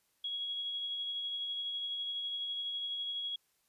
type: tone with tremolo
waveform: sine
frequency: 3322 Hz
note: G#7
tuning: in tune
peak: -34 dBFS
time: 0.24-3.36 s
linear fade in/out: 5 ms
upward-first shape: sine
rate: 12 Hz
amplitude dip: 25%
effects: white hiss -75 dBFS RMS until 3.68 s + resampled to 32000 Hz